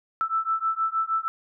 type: beating tone pair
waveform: sine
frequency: 1318.5 / 1324.9 Hz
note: E6 / E6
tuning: 0 / +8 cents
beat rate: 6.4 Hz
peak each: -26 dBFS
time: 0.21-1.28 s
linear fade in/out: 0 ms
effects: none